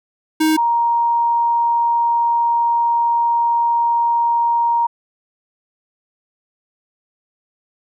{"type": "tone pair in turn", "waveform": ["square", "sine"], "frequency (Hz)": [313.9, 937.7], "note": ["D#4", "A#5"], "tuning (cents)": [15, 10], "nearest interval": "octave + perfect fifth", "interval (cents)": 1895, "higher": "second", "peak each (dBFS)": [-13, -13], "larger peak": "neither", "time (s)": [[0.4, 0.57], [0.57, 4.87]], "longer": "second", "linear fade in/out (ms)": 10, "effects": []}